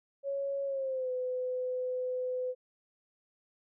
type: tone with pitch glide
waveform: sine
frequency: 554.4 to 505.5 Hz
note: C#5 to B4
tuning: 0 to +40 cents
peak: -31 dBFS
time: 0.23-2.55 s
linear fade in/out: 50 ms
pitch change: -160 cents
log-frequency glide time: 0.65-1.11 s
effects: none

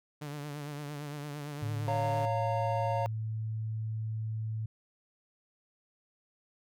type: tone with vibrato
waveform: sawtooth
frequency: 146.3 Hz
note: D3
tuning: 6 cents flat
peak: -34 dBFS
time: 0.21-2.26 s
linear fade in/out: 10 ms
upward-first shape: triangle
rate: 8.8 Hz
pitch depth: 61 cents each way
type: tone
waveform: sine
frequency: 110 Hz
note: A2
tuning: in tune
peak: -32 dBFS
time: 1.62-4.66 s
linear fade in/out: 5 ms
type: chord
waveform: triangle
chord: Bb minor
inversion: first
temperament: equal with one note detuned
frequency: 554.4 / 698.5 / 919 Hz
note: Db5 / F5 / Bb5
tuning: 0 / 0 / -25 cents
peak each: -32 dBFS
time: 1.88-3.06 s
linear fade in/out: 0 ms
effects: none

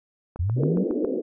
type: click train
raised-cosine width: 1 ms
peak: -23 dBFS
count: 6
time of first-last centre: 0.36-1.048 s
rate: 7.27 Hz
type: linear sweep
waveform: sine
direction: up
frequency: 78.7 to 198.1 Hz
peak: -21 dBFS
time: 0.39-0.84 s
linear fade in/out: 10 ms
type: band-pass noise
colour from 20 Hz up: pink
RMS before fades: -26 dBFS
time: 0.56-1.22 s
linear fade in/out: 20 ms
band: 250 to 500 Hz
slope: 48 dB/octave
effects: none

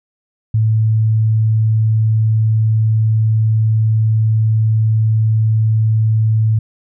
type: tone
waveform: sine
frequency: 110 Hz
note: A2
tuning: in tune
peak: -10 dBFS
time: 0.54-6.59 s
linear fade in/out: 5 ms
effects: none

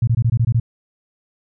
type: tone bursts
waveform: sine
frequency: 116.54 Hz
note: A#2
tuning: in tune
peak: -12 dBFS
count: 8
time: 0.02-0.599 s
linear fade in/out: 5 ms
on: 54 ms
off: 21 ms
effects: none

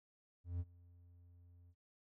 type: tone with ADSR envelope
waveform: triangle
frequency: 87.31 Hz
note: F2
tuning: in tune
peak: -34 dBFS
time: 0.44-1.75 s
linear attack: 160 ms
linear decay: 42 ms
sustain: -24 dB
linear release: 57 ms
effects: none

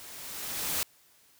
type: noise with level ramp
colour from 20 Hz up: white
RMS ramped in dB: -47 to -29 dBFS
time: 0-0.83 s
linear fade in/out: 0 ms
effects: white hiss -62 dBFS RMS until 1.39 s

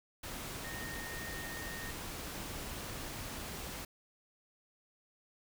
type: tone in noise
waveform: sine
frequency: 1846 Hz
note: A#6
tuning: 17 cents flat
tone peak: -45 dBFS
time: 0.64-1.91 s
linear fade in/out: 5 ms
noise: pink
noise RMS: -43 dBFS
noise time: 0.23-3.85 s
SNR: -5 dB
effects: none

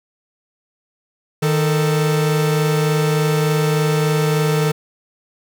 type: tone pair together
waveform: 45% pulse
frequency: 155.56 / 443.3 Hz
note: D#3 / A4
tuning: 0 / +13 cents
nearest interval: octave + tritone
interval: 1813 cents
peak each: -16 / -20 dBFS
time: 1.42-4.72 s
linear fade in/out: 10 ms
effects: none

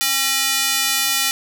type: tone with high-pass filter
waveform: square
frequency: 270.1 Hz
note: C#4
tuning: 45 cents flat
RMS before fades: -19 dBFS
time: 0.01-1.31 s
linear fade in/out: 0 ms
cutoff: 2700 Hz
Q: 0.65
effects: none

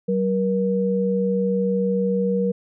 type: tone pair together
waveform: sine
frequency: 190 / 476.6 Hz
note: F#3 / A#4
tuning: +46 / +38 cents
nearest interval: octave + major third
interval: 1592 cents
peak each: -21 dBFS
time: 0.08-2.52 s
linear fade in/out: 10 ms
effects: none

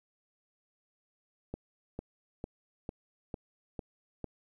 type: click train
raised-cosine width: 2 ms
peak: -24 dBFS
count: 7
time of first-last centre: 1.54-4.243 s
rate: 2.22 Hz
effects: 11-bit

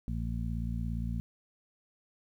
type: harmonic tone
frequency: 57.3 Hz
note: A#1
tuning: 29 cents flat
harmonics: 1 / 2 / 3 / 4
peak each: -34 / -37 / -39 / -40 dBFS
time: 0.08-1.2 s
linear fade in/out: 0 ms
effects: 11-bit

